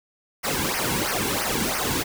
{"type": "noise with flanger", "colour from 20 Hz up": "pink", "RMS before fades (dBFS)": -25, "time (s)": [0.43, 2.04], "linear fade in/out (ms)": 20, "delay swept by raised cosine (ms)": [0.26, 1.66], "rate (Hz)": 3, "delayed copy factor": -0.85, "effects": []}